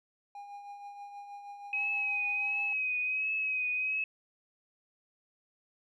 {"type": "tone with tremolo", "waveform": "triangle", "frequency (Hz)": 811, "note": "G#5", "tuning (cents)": -41, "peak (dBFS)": -39, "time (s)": [0.35, 2.73], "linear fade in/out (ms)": 2, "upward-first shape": "triangle", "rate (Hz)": 6.3, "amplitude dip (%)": 50}
{"type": "tone with vibrato", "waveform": "sine", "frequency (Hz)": 2537, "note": "D#7", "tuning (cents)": 33, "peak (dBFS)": -29, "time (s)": [1.73, 4.04], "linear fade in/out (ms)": 2, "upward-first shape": "triangle", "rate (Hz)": 1.4, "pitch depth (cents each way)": 43}
{"effects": []}